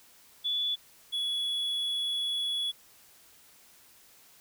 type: tone pair in turn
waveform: sine / triangle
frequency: 3441 / 3384 Hz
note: A7 / G#7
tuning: -39 / +32 cents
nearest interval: unison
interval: 29 cents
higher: first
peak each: -27 dBFS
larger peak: neither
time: 0.44-0.76 / 1.12-2.72 s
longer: second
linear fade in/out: 20 ms
effects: white hiss -58 dBFS RMS until 4.4 s